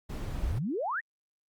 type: noise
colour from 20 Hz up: brown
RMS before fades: -35 dBFS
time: 0.09-0.59 s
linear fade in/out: 10 ms
type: exponential sweep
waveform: sine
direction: up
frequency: 42.22 to 1966 Hz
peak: -29 dBFS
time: 0.41-1.01 s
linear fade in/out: 20 ms
effects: Opus 48 kbps